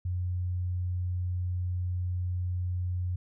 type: tone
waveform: sine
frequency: 90 Hz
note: F#2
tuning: 47 cents flat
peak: -28 dBFS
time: 0.05-3.16 s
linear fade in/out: 5 ms
effects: none